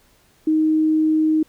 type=tone; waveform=sine; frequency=312.7 Hz; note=D#4; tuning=9 cents sharp; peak=-14 dBFS; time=0.47-1.43 s; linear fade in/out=5 ms; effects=pink hiss -57 dBFS RMS until 1.48 s